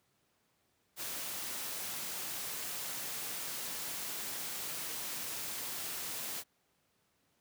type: noise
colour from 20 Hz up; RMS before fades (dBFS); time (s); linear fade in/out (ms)
white; -40; 0.96-6.44; 50
effects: pink hiss -75 dBFS RMS until 7.4 s + high-pass 100 Hz 12 dB/octave